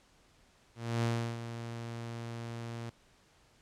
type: tone with ADSR envelope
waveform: sawtooth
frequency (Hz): 116.54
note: A#2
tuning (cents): 0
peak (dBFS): -24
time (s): 0.75-2.9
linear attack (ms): 280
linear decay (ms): 340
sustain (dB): -11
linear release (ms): 6
effects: pink hiss -65 dBFS RMS until 3.61 s + low-pass 8000 Hz 12 dB/octave